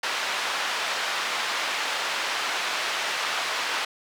pink band-pass noise, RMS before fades -28 dBFS, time 0.03-3.85 s, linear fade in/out 5 ms, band 950 to 4400 Hz, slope 12 dB/octave, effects none

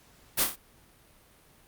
white noise with echo, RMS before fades -24 dBFS, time 0.37-0.45 s, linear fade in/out 20 ms, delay 28 ms, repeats 4, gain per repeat -5 dB, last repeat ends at 0.562 s, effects pink hiss -59 dBFS RMS until 1.67 s + Opus 48 kbps

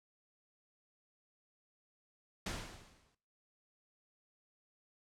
pink noise with exponential decay, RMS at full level -37 dBFS, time 2.46-3.15 s, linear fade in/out 5 ms, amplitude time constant 150 ms, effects noise-tail reverb RT60 0.6 s tail -20 dB re dry + low-pass 8000 Hz 12 dB/octave

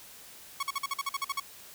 sawtooth tone bursts, 1108.7 Hz, C#6, in tune, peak -25 dBFS, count 11, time 0.6-1.4 s, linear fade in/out 5 ms, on 30 ms, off 47 ms, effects white hiss -50 dBFS RMS until 1.74 s

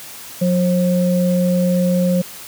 sine tone pair together, 180 / 534.1 Hz, F#3 / C5, -47 / +36 cents, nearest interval octave + perfect fifth, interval 1883 cents, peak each -14 / -19 dBFS, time 0.41-2.22 s, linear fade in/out 10 ms, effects white hiss -35 dBFS RMS until 2.47 s + high-pass 60 Hz 12 dB/octave

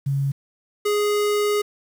sine / square tone pair in turn, 138.59 / 415.3 Hz, C#3 / G#4, 0 / 0 cents, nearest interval octave + perfect fifth, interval 1900 cents, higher second, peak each -19 dBFS, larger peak neither, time 0.06-0.32 / 0.85-1.62 s, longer second, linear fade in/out 10 ms, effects 8-bit

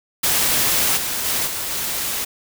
white noise with level steps, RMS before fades -18 / -24 / -21 / -26 / -24 dBFS, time 0.23-2.25 s, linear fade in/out 10 ms, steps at 0.96 / 1.24 / 1.46 / 1.7 s, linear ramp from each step 20 ms, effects none

